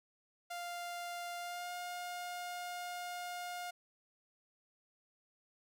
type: tone with pitch glide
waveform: sawtooth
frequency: 698.5 to 710.7 Hz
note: F5 to F5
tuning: 0 to +30 cents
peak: -37 dBFS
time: 0.5-3.71 s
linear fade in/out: 10 ms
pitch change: +30 cents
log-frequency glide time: 1.38-1.72 s
effects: none